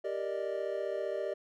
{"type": "chord", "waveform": "triangle", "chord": "Eb major seventh", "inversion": "first", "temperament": "equal", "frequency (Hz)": [392, 466.2, 587.3, 622.3], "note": ["G4", "Bb4", "D5", "Eb5"], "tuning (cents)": [0, 0, 0, 0], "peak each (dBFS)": [-36, -38, -35, -36], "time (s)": [0.04, 1.34], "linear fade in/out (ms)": 10, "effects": []}